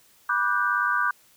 sine chord, G major seventh, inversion first, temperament just, 980 / 1176 / 1470 / 1568 Hz, B5 / D6 / F#6 / G6, -14 / +2 / -12 / 0 cents, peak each -30 / -25 / -26 / -26 dBFS, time 0.29-1.11 s, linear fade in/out 5 ms, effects white hiss -58 dBFS RMS until 1.36 s

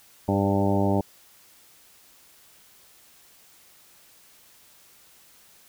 harmonic tone with a mistuned harmonic, 99 Hz, G2, 18 cents sharp, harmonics 1 / 2 / 3 / 4 / 5 / 6 / 7 / 8 / 9, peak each -26 / -25 / -27 / -29 / -34 / -29 / -35 / -32 / -33 dBFS, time 0.28-1.01 s, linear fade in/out 5 ms, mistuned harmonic 5, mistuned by +26 cents, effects white hiss -55 dBFS RMS until 5.68 s

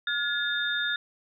sine tone cluster, 1424 / 1703 / 3644 Hz, F6 / G#6 / A#7, +33 / +43 / -40 cents, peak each -30 dBFS, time 0.07-0.96 s, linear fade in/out 2 ms, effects none

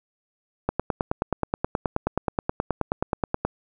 click train, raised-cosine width 1 ms, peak -8 dBFS, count 27, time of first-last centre 0.69-3.45 s, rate 9.42 Hz, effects none

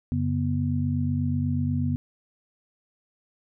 sine tone cluster, 92 / 140.2 / 244 Hz, F#2 / C#3 / B3, -9 / +20 / -21 cents, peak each -27 dBFS, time 0.12-1.96 s, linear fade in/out 0 ms, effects none

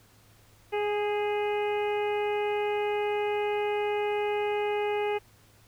harmonic tone with a mistuned harmonic, 415.3 Hz, G#4, in tune, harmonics 1 / 2 / 3 / 4 / 5 / 6 / 7, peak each -27 / -32 / -44 / -44 / -40 / -40 / -45 dBFS, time 0.72-5.19 s, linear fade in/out 20 ms, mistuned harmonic 4, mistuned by -26 cents, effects added 106 Hz sine -60 dBFS peak until 5.67 s + pink hiss -60 dBFS RMS until 5.67 s

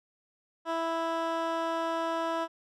15% pulse tone with band-pass filter, 329.6 Hz, E4, in tune, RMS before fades -31 dBFS, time 0.65-2.48 s, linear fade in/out 50 ms, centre 900 Hz, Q 0.65, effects none

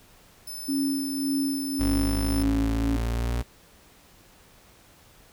10% pulse tone, 5274 Hz, E8, in tune, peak -29 dBFS, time 0.47-2.43 s, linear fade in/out 5 ms
sine tone with tremolo, 277.2 Hz, C#4, in tune, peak -22 dBFS, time 0.68-2.97 s, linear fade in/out 10 ms, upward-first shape sine, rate 1.8 Hz, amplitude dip 50%
35% pulse linear sweep, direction up, 49 to 60 Hz, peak -23 dBFS, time 1.79-3.43 s, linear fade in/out 20 ms
effects pink hiss -55 dBFS RMS until 5.32 s

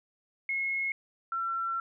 sine tone pair in turn, 2169 / 1352.6 Hz, C#7 / E6, -38 / +44 cents, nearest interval minor sixth, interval 818 cents, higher first, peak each -28 / -29 dBFS, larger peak first, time 0.49-0.92 / 1.32-1.8 s, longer second, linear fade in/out 2 ms, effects none

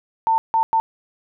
sine tone bursts at uneven times, 899 Hz, A5, 37 cents sharp, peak -14 dBFS, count 3, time 0.27-0.38 / 0.54-0.63 / 0.73-0.8 s, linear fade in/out 0 ms, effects none

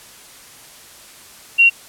sine tone, 2750 Hz, F7, 27 cents flat, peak -7 dBFS, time 1.58-1.7 s, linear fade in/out 20 ms, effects white hiss -42 dBFS RMS until 1.88 s + low-pass 12000 Hz 12 dB/octave

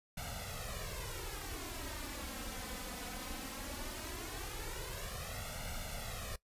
pink noise with flanger, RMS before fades -43 dBFS, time 0.17-6.36 s, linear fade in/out 5 ms, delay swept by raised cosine 1.4 to 4 ms, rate 0.18 Hz, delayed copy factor +0.8, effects noise-tail reverb RT60 0.1 s tail -20 dB re dry + resampled to 32000 Hz

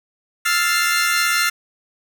sawtooth chord, F major seventh, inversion third, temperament equal, 1318.5 / 1396.9 / 1760 / 2093 Hz, E6 / F6 / A6 / C7, 0 / 0 / 0 / 0 cents, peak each -21 / -16 / -20 / -18 dBFS, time 0.45-1.5 s, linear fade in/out 10 ms, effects none

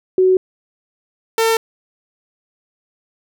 sine / sawtooth tone pair in turn, 372.8 / 451.1 Hz, F#4 / A4, +13 / +43 cents, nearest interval minor third, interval 330 cents, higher second, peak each -9 dBFS, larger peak neither, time 0.18-0.37 / 1.38-1.57 s, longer neither, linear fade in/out 2 ms, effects none

